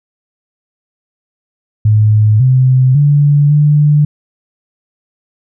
sine tone with pitch steps, 107.1 / 129.4 / 145 / 148.2 Hz, A2 / C3 / D3 / D3, -46 / -19 / -22 / +16 cents, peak -5 dBFS, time 1.85-4.05 s, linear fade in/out 5 ms, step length 550 ms, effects none

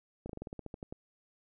slowing click train, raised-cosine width 2 ms, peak -28 dBFS, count 12, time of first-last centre 0.26-0.925 s, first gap 34 ms, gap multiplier 1.11, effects none

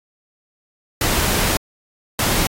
pink noise bursts at uneven times, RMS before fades -18 dBFS, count 2, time 1.01-1.57 / 2.19-2.47 s, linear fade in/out 2 ms, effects AAC 48 kbps

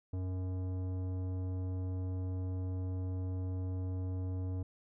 sine tone with tanh clipping, 92.5 Hz, F#2, in tune, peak -36 dBFS, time 0.13-4.63 s, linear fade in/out 5 ms, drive 14 dB, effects none

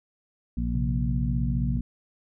harmonic tone, 59 Hz, A#1, 22 cents sharp, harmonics 1 / 2 / 3 / 4, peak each -27 / -34 / -32 / -31 dBFS, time 0.57-1.81 s, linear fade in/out 5 ms
sine tone with vibrato, 133 Hz, C3, 29 cents sharp, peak -27 dBFS, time 0.75-1.77 s, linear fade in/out 2 ms, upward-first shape sine, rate 11 Hz, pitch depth 13 cents each way
effects none

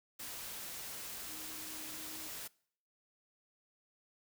sine tone in noise, 311.1 Hz, D#4, in tune, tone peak -55 dBFS, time 1.28-2.28 s, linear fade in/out 10 ms, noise white, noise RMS -45 dBFS, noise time 0.19-2.48 s, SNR -13 dB, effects noise-tail reverb RT60 0.6 s tail -24 dB re dry

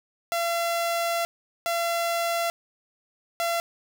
sawtooth tone bursts at uneven times, 680 Hz, F5, 46 cents flat, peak -20 dBFS, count 3, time 0.32-1.25 / 1.66-2.5 / 3.4-3.6 s, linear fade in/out 0 ms, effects none

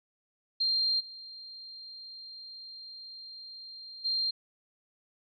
sine tone with level steps, 4186 Hz, C8, in tune, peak -25 / -43 / -27 dBFS, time 0.6-4.31 s, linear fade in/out 10 ms, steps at 0.99 / 4.04 s, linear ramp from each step 20 ms, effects none

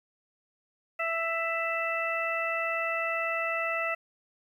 harmonic tone, 662 Hz, E5, 7 cents sharp, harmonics 1 / 2 / 3 / 4, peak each -33 / -33 / -33 / -33 dBFS, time 0.99-3.95 s, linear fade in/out 10 ms, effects 10-bit

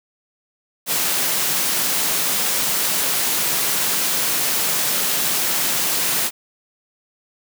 white high-pass noise, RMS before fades -20 dBFS, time 0.86-6.31 s, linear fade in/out 50 ms, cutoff 120 Hz, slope 48 dB/octave, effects none

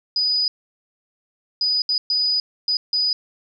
sine tone bursts at uneven times, 4962 Hz, D#8, 6 cents flat, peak -17 dBFS, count 6, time 0.16-0.48 / 1.61-1.82 / 1.89-1.98 / 2.1-2.4 / 2.68-2.77 / 2.93-3.13 s, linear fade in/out 2 ms, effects none

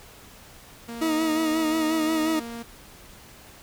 sawtooth tone, 233.1 Hz, A#3, in tune, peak -30 dBFS, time 0.88-2.63 s, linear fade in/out 10 ms
40% pulse tone with vibrato, 315.8 Hz, D#4, 26 cents sharp, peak -21 dBFS, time 1.01-2.4 s, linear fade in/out 10 ms, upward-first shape sine, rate 5.6 Hz, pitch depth 39 cents each way
effects pink hiss -48 dBFS RMS until 3.62 s

